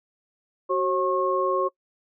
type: tone cluster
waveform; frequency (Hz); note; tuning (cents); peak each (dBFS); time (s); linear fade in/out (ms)
sine; 374.7 / 540 / 1085; F#4 / C#5 / C#6; +22 / -45 / -37; -25; 0.69-1.69; 20
effects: noise-tail reverb RT60 0.1 s tail -23 dB re dry